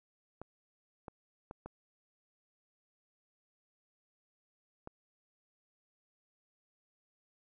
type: clicks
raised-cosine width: 1 ms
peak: -30 dBFS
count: 5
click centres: 0.416 / 1.082 / 1.511 / 1.66 / 4.874 s
effects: none